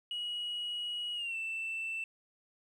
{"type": "tone with pitch glide", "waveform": "sine", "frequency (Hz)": [2907, 2666], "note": ["F#7", "E7"], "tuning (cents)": [-31, 19], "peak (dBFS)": -33, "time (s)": [0.11, 2.04], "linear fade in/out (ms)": 2, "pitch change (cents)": -150, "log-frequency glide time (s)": [1.15, 1.36], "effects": ["tanh soft clip ceiling -32 dBFS", "11-bit"]}